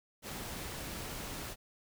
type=noise; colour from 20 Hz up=pink; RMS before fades=-42 dBFS; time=0.22-1.56 s; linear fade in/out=50 ms; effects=none